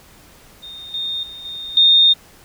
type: tone with level steps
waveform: sine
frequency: 3665 Hz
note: A#7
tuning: 30 cents flat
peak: -32 / -21 / -32 / -27 / -8 dBFS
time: 0.62-2.14 s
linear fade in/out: 20 ms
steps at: 0.94 / 1.23 / 1.45 / 1.77 s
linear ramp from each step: 2 ms
effects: pink hiss -47 dBFS RMS until 2.44 s